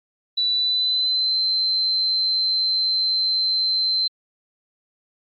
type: tone with pitch glide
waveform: sine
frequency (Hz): 3959 to 4096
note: B7 to C8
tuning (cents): +3 to -38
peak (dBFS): -18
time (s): 0.37-4.08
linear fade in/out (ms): 10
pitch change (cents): +59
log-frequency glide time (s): 0.51-1.38
effects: AAC 64 kbps